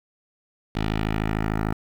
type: tone with low-pass filter sweep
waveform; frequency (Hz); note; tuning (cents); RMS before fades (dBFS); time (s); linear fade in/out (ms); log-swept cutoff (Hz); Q
10% pulse; 53.4; G#1; +49; -25; 0.75-1.73; 5; 3700 to 1500; 1.4
effects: 7-bit